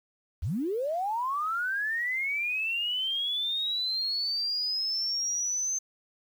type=linear sweep; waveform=sine; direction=up; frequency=59.4 to 6272 Hz; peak=-27 dBFS; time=0.42-5.79 s; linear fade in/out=10 ms; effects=9-bit